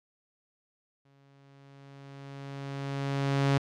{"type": "tone with exponential growth", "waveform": "sawtooth", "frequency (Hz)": 138.59, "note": "C#3", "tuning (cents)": 0, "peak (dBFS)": -18, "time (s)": [1.05, 3.58], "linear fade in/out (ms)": 5, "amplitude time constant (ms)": 550, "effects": ["low-pass 5000 Hz 12 dB/octave"]}